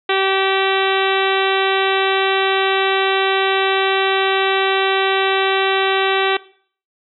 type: harmonic tone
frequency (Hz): 385.8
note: G4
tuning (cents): -28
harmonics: 1 / 2 / 3 / 4 / 5 / 6 / 7 / 8 / 9 / 10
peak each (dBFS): -18 / -21 / -23 / -24 / -25 / -26 / -26 / -27 / -28 / -28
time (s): 0.09-6.37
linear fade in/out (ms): 5
effects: noise-tail reverb RT60 0.5 s tail -19 dB re dry